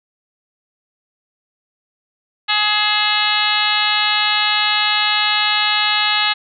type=harmonic tone with a mistuned harmonic; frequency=420 Hz; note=G#4; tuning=19 cents sharp; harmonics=2 / 3 / 4 / 5 / 6 / 7 / 8 / 9 / 10; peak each=-23 / -23 / -23 / -23 / -23 / -23 / -23 / -23 / -23 dBFS; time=2.48-6.34 s; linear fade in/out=20 ms; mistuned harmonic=6; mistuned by=+53 cents; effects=none